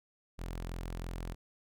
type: tone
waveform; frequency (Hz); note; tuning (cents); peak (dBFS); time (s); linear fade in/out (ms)
sawtooth; 43.01; F1; -26; -34; 0.38-1.35; 20
effects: none